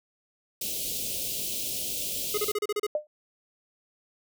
white band-stop noise, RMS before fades -32 dBFS, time 0.61-2.52 s, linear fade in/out 5 ms, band 640 to 2600 Hz, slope 48 dB/octave
square tone bursts, 417.7 Hz, G#4, 10 cents sharp, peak -26 dBFS, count 8, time 2.34-2.867 s, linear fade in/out 5 ms, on 37 ms, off 33 ms
sine tone with exponential decay, 603 Hz, D5, 46 cents sharp, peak -20 dBFS, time 2.95-3.07 s, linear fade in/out 2 ms, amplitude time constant 24 ms
effects none

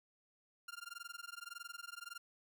sawtooth tone with amplitude modulation, 1396.9 Hz, F6, in tune, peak -40 dBFS, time 0.68-2.18 s, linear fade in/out 5 ms, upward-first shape sine, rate 21.7 Hz, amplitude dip 100%, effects none

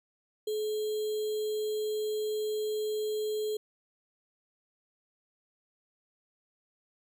sine tone with sample-and-hold, 427.8 Hz, A4, 49 cents flat, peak -29 dBFS, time 0.47-3.57 s, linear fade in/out 5 ms, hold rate 3675 Hz, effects none

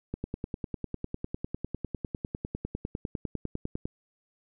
click train, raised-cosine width 3 ms, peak -19 dBFS, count 38, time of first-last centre 0.14-3.855 s, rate 9.96 Hz, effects none

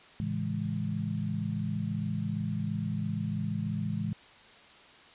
sine chord, A major seventh, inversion none, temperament equal, 110 / 138.59 / 164.81 / 207.7 Hz, A2 / C#3 / E3 / G#3, 0 / 0 / 0 / 0 cents, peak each -35 / -39 / -34 / -34 dBFS, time 0.2-4.13 s, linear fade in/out 0 ms, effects white hiss -54 dBFS RMS until 5.14 s + resampled to 8000 Hz

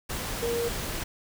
sine tone in noise, 470 Hz, A#4, 14 cents sharp, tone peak -26 dBFS, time 0.42-0.69 s, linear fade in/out 10 ms, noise pink, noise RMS -33 dBFS, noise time 0.09-1.04 s, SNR +4 dB, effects none

